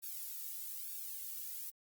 violet noise with flanger, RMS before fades -44 dBFS, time 0.02-1.71 s, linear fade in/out 20 ms, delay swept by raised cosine 0.97 to 1.97 ms, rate 1.1 Hz, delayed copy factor -1, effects Opus 48 kbps

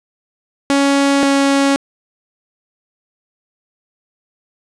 sawtooth tone pair in turn, 278.8 / 277 Hz, C#4 / C#4, +10 / -1 cents, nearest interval unison, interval 11 cents, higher first, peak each -7 dBFS, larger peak neither, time 0.7-1.23 / 1.23-1.76 s, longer neither, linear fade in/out 0 ms, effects resampled to 22050 Hz + 8-bit

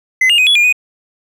triangle tone with pitch steps, 2040 / 2835 / 2507 / 3386 / 2412 / 2485 Hz, C7 / F7 / D#7 / G#7 / D7 / D#7, -44 / +25 / +12 / +33 / +46 / -3 cents, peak -6 dBFS, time 0.21-0.726 s, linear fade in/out 5 ms, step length 86 ms, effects none

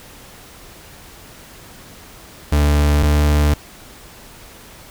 40% pulse tone pair in turn, 73.42 / 73.97 Hz, D2 / D2, 0 / +13 cents, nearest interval unison, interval 13 cents, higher second, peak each -11 dBFS, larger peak neither, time 2.52-3.03 / 3.03-3.54 s, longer neither, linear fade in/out 5 ms, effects pink hiss -41 dBFS RMS until 4.9 s

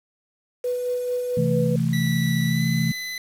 sine tone with tremolo, 493.9 Hz, B4, in tune, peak -21 dBFS, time 0.64-1.76 s, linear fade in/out 5 ms, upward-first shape sine, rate 4.5 Hz, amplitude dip 35%
sine chord, A minor, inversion first, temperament equal, 130.81 / 164.81 / 220 Hz, C3 / E3 / A3, 0 / 0 / 0 cents, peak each -24 / -22 / -25 dBFS, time 1.37-2.92 s, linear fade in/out 5 ms
25% pulse tone with pitch glide, 1959 to 2011 Hz, B6 to B6, -15 to +31 cents, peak -25 dBFS, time 1.93-3.18 s, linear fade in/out 2 ms, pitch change +46 cents, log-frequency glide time 2.47-2.64 s
effects resampled to 32000 Hz + 7-bit

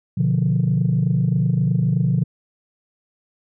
sine chord, B diminished, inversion none, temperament equal, 123.47 / 146.83 / 174.61 Hz, B2 / D3 / F3, 0 / 0 / 0 cents, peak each -19 dBFS, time 0.17-2.24 s, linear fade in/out 10 ms, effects tanh soft clip ceiling -10 dBFS

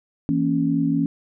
sine chord, A# diminished, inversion second, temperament equal, 164.81 / 233.1 / 277.2 Hz, E3 / A#3 / C#4, 0 / 0 / 0 cents, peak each -23 / -25 / -20 dBFS, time 0.29-1.06 s, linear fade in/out 0 ms, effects none

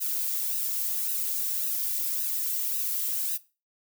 violet noise with flanger, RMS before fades -29 dBFS, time 0-3.38 s, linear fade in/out 20 ms, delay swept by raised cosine 0.89 to 2.39 ms, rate 1.8 Hz, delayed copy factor -0.75, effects noise-tail reverb RT60 0.3 s tail -18 dB re dry

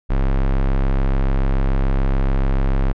square tone, 33.47 Hz, C1, 40 cents sharp, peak -15 dBFS, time 0.09-2.93 s, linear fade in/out 20 ms, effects low-pass 2000 Hz 12 dB/octave

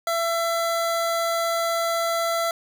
25% pulse tone, 671 Hz, E5, 31 cents sharp, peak -18 dBFS, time 0.07-2.51 s, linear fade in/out 2 ms, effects none

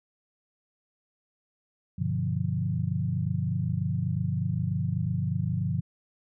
sine chord, G dominant seventh, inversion none, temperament equal, 98 / 123.47 / 146.83 / 174.61 Hz, G2 / B2 / D3 / F3, 0 / 0 / 0 / 0 cents, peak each -31 dBFS, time 1.98-5.81 s, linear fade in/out 10 ms, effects none

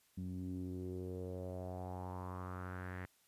sawtooth tone with low-pass filter sweep, 91.5 Hz, F#2, 19 cents flat, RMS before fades -44 dBFS, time 0.17-3.06 s, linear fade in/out 10 ms, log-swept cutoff 210 to 1900 Hz, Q 4.3, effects white hiss -72 dBFS RMS until 3.27 s + resampled to 32000 Hz

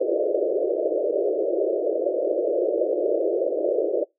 white band-pass noise, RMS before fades -23 dBFS, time 0-4.05 s, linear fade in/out 20 ms, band 330 to 620 Hz, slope 96 dB/octave, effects noise-tail reverb RT60 0.2 s tail -24 dB re dry

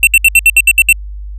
square tone bursts, 2698 Hz, E7, 40 cents sharp, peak -3 dBFS, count 9, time 0.03-0.927 s, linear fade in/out 2 ms, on 41 ms, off 66 ms, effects added 50 Hz sine -22 dBFS peak until 1.38 s + resampled to 32000 Hz

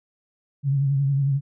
sine tone with vibrato, 138.59 Hz, C#3, in tune, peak -18 dBFS, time 0.63-1.41 s, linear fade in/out 50 ms, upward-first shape triangle, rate 11 Hz, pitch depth 60 cents each way, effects none

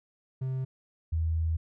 triangle / sine tone pair in turn, 130.81 / 81.06 Hz, C3 / E2, 0 / -29 cents, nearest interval minor sixth, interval 829 cents, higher first, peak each -27 / -25 dBFS, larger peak second, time 0.41-0.65 / 1.12-1.57 s, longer second, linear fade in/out 10 ms, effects none

